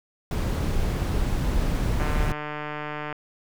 brown noise, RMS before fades -24 dBFS, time 0.31-2.32 s, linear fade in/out 2 ms
click train, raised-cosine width 0.5 ms, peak -17 dBFS, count 170, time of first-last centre 2-3.127 s, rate 150 Hz
effects none

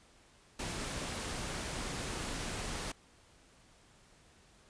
pink noise, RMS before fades -39 dBFS, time 0.59-2.92 s, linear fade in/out 5 ms, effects pink hiss -63 dBFS RMS until 4.69 s + resampled to 22050 Hz

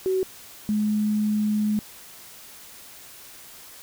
sine tone pair in turn, 376.5 / 211.3 Hz, F#4 / G#3, +30 / +30 cents, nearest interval minor seventh, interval 1000 cents, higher first, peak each -20 / -20 dBFS, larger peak neither, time 0.06-0.23 / 0.69-1.79 s, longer second, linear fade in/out 0 ms, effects white hiss -45 dBFS RMS until 3.82 s

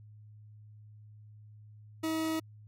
40% pulse tone, 319.4 Hz, D#4, 45 cents sharp, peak -29 dBFS, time 2.03-2.4 s, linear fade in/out 10 ms, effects added 106 Hz sine -50 dBFS peak until 2.67 s + MP3 64 kbps

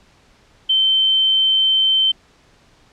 sine tone, 3098 Hz, G7, 21 cents flat, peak -12 dBFS, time 0.69-2.12 s, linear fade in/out 10 ms, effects pink hiss -53 dBFS RMS until 2.92 s + low-pass 6000 Hz 12 dB/octave

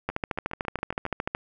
two click trains, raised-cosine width 0.5 ms, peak -22 / -12 dBFS, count 8 / 18, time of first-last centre 0.1-1.064 / 0.09-1.349 s, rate 7.26 / 13.5 Hz, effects none

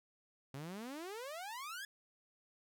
sawtooth exponential sweep, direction up, 130.81 to 1719 Hz, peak -40 dBFS, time 0.54-1.85 s, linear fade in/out 2 ms, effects none

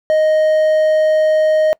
triangle tone, 622.3 Hz, D#5, in tune, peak -8 dBFS, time 0.1-1.73 s, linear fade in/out 0 ms, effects noise-tail reverb RT60 0.1 s tail -23 dB re dry

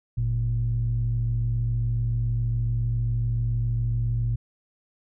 sine tone pair together, 48.82 / 116 Hz, G1 / A#2, -6 / -8 cents, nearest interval octave + minor third, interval 1498 cents, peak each -27 / -22 dBFS, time 0.17-4.36 s, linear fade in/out 10 ms, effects tanh soft clip ceiling -16 dBFS

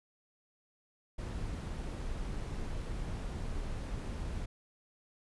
brown noise, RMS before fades -38 dBFS, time 1.18-4.46 s, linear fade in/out 10 ms, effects resampled to 24000 Hz

